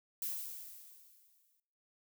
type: noise with exponential decay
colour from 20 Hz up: violet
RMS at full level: -37 dBFS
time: 0.22-1.6 s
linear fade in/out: 2 ms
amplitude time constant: 300 ms
effects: noise-tail reverb RT60 0.7 s tail -20 dB re dry